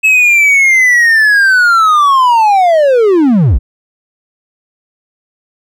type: linear sweep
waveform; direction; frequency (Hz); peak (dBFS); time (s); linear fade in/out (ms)
triangle; down; 2600 to 39.97; -3; 0.03-3.59; 20
effects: none